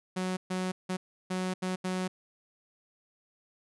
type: tone bursts at uneven times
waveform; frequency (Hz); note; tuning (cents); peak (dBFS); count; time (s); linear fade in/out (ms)
sawtooth; 184.8; F#3; -2; -26; 6; 0.16-0.37 / 0.5-0.72 / 0.89-0.97 / 1.3-1.54 / 1.62-1.76 / 1.84-2.08; 10
effects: resampled to 24000 Hz